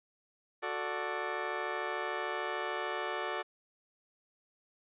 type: chord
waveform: 15% pulse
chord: D major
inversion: first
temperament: just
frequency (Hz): 367.1 / 440.5 / 587.3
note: F#4 / A4 / D5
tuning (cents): -14 / +2 / 0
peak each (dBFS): -32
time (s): 0.62-3.43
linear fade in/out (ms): 20
effects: resampled to 8000 Hz

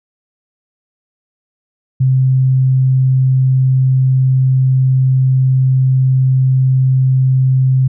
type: tone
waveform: sine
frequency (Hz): 130.81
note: C3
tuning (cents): 0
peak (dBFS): -8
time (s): 2-7.88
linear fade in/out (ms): 10
effects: none

